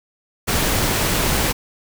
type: noise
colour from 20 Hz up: pink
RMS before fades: -19 dBFS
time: 0.47-1.53 s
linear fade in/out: 20 ms
effects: none